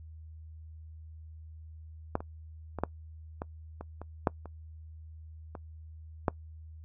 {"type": "clicks", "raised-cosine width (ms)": 1, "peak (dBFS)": [-14, -27, -22, -13, -21, -26, -28, -10, -30, -26, -11], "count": 11, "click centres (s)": [2.154, 2.205, 2.787, 2.836, 3.419, 3.81, 4.016, 4.272, 4.457, 5.552, 6.282], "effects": ["noise-tail reverb RT60 0.1 s tail -23 dB re dry", "added 79 Hz sine -45 dBFS peak until 6.84 s"]}